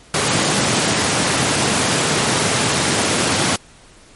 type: high-pass noise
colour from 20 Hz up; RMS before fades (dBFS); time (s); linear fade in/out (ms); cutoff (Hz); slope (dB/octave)
pink; -17; 0.14-3.56; 2; 110; 24
effects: pink hiss -46 dBFS RMS until 4.15 s + MP3 48 kbps